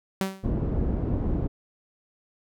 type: tone with exponential decay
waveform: sawtooth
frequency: 191.9 Hz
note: G3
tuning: 37 cents flat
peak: -17 dBFS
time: 0.21-0.5 s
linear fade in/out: 0 ms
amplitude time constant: 61 ms
type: low-pass noise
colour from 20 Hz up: pink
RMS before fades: -26 dBFS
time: 0.43-1.48 s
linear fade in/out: 20 ms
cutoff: 360 Hz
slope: 12 dB/octave
effects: none